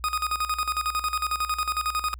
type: tone with tremolo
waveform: 40% pulse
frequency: 1244.5 Hz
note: D#6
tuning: in tune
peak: -22 dBFS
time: 0.04-2.14 s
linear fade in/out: 0 ms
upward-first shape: square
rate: 11 Hz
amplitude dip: 75%
effects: added 60 Hz sine -39 dBFS peak until 2.19 s